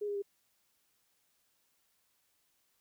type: tone with pitch steps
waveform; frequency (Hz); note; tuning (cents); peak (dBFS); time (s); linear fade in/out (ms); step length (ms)
sine; 414.8 / 407.7 / 400.7; G#4 / G#4 / G4; -2 / -32 / +38; -33; 0.01-0.223; 10; 71
effects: white hiss -75 dBFS RMS until 2.8 s